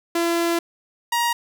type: tone pair in turn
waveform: sawtooth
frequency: 338.8 / 945.4 Hz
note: E4 / A#5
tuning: +48 / +24 cents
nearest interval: octave + tritone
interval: 1776 cents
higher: second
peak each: -15 dBFS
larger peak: neither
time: 0.15-0.59 / 1.12-1.33 s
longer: first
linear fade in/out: 5 ms
effects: none